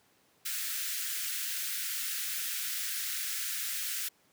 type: high-pass noise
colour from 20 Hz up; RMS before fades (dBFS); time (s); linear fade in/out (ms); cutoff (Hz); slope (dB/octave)
white; -35; 0.45-4.09; 10; 1400; 48
effects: pink hiss -67 dBFS RMS until 4.32 s + high-pass 150 Hz 12 dB/octave